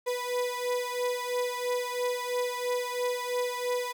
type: beating tone pair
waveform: 35% pulse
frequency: 492 / 495 Hz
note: B4 / B4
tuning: -7 / +4 cents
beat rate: 3 Hz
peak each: -29 / -31 dBFS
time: 0.06-3.93 s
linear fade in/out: 20 ms
effects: none